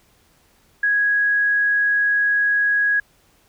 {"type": "tone", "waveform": "sine", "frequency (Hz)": 1660, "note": "G#6", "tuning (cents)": -1, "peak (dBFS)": -15, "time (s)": [0.83, 3], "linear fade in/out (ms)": 5, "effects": ["pink hiss -58 dBFS RMS until 3.48 s"]}